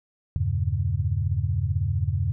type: chord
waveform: sine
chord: E diminished seventh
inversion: none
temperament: equal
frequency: 82.41 / 98 / 116.54 / 138.59 Hz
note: E2 / G2 / Bb2 / Db3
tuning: 0 / 0 / 0 / 0 cents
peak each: -27 / -25 / -31 / -29 dBFS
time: 0.36-2.32 s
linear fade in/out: 0 ms
effects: none